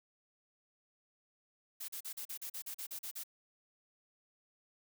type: noise bursts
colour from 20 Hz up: blue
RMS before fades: -43 dBFS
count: 12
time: 1.8-3.237 s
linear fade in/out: 10 ms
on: 84 ms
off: 39 ms
effects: none